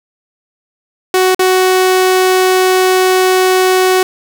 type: tone with dropouts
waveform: sawtooth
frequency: 371.9 Hz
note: F#4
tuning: 9 cents sharp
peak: -4 dBFS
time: 1.14-4.03 s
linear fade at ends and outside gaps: 2 ms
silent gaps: 1.347-1.393 s
effects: 7-bit